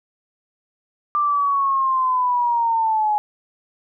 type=linear sweep; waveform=sine; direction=down; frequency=1187 to 834 Hz; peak=-16 dBFS; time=1.15-3.18 s; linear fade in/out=0 ms; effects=none